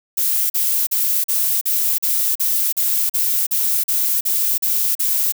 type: noise bursts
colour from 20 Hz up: violet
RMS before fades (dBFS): -18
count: 14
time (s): 0.17-5.323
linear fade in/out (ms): 10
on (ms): 330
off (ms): 41
effects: none